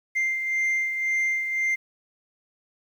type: beating tone pair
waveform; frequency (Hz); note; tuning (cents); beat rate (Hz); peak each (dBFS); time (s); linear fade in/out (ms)
sine; 2094 / 2095.9; C7 / C7; +1 / +2; 1.9; -21 / -29; 0.15-1.76; 20
effects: tanh soft clip ceiling -20 dBFS + 9-bit